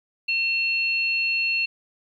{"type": "tone pair together", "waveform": "sine", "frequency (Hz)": [2700, 4293], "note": ["E7", "C8"], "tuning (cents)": [41, 44], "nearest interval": "minor sixth", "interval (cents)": 803, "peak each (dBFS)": [-21, -30], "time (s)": [0.28, 1.66], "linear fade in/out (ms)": 10, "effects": ["10-bit"]}